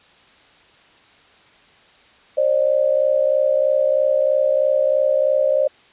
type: tone pair together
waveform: sine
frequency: 538 / 601.1 Hz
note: C5 / D5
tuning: +48 / +40 cents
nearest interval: major second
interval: 192 cents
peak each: -17 dBFS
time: 2.37-5.68 s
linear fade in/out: 10 ms
effects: white hiss -51 dBFS RMS until 5.92 s + resampled to 8000 Hz